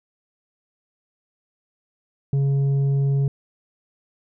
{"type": "tone with tanh clipping", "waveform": "sine", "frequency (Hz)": 138.59, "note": "C#3", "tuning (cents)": 0, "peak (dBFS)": -18, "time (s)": [2.33, 3.28], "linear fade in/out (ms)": 2, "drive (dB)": 5, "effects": []}